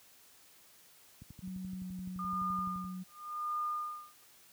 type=click train; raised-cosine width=5 ms; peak=-36 dBFS; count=20; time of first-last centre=1.22-2.844 s; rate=11.7 Hz
type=tone with vibrato; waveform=sine; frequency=185 Hz; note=F#3; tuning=in tune; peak=-39 dBFS; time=1.42-3.04 s; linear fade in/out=20 ms; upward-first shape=square; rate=1.2 Hz; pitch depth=9 cents each way
type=tone with tremolo; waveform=sine; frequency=1214 Hz; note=D#6; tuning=43 cents flat; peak=-32 dBFS; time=2.19-4.24 s; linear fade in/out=2 ms; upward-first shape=sine; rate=0.88 Hz; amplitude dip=100%
effects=white hiss -61 dBFS RMS until 4.52 s + high-pass 60 Hz 12 dB/octave